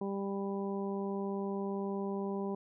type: harmonic tone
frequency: 197.6 Hz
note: G3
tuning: 14 cents sharp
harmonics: 1 / 2 / 3 / 4 / 5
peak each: -36 / -37 / -46 / -46 / -46 dBFS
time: 0.01-2.55 s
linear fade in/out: 5 ms
effects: none